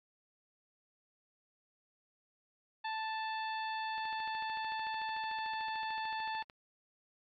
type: harmonic tone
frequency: 880 Hz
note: A5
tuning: in tune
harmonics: 1 / 2 / 3 / 4 / 5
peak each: -37 / -43 / -47 / -49 / -51 dBFS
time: 2.84-6.43 s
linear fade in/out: 10 ms
type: click train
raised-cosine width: 0.3 ms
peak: -36 dBFS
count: 35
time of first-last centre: 3.98-6.499 s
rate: 13.5 Hz
effects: AAC 48 kbps